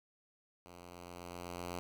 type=tone with level ramp; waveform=5% pulse; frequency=87.9 Hz; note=F2; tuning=12 cents sharp; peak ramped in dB=-42 to -28 dBFS; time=0.66-1.79 s; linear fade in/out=0 ms; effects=none